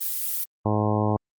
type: noise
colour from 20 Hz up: violet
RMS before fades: -27 dBFS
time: 0-0.45 s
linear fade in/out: 20 ms
type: harmonic tone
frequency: 105.8 Hz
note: G#2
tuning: 33 cents sharp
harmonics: 1 / 2 / 3 / 4 / 5 / 6 / 7 / 8 / 9 / 10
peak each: -24 / -27 / -29 / -30 / -31 / -32 / -32 / -33 / -34 / -34 dBFS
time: 0.65-1.17 s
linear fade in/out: 10 ms
effects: Opus 24 kbps